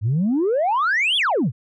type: exponential two-way sweep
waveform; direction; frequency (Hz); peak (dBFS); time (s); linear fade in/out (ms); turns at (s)
sine; up then down; 98 to 3520 to 98; -15; 0.01-1.52; 50; 1.17
effects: tanh soft clip ceiling -14 dBFS